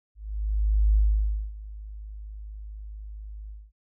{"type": "tone with ADSR envelope", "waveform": "sine", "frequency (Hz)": 52.2, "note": "G#1", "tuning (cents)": 10, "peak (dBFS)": -16, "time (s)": [0.15, 3.72], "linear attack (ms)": 800, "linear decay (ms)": 570, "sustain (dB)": -20, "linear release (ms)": 220, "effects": []}